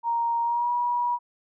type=tone with pitch glide; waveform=sine; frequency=934 to 965.8 Hz; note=A#5 to B5; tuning=+3 to -39 cents; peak=-22 dBFS; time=0.03-1.19 s; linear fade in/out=50 ms; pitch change=+58 cents; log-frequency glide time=0.42-0.71 s; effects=none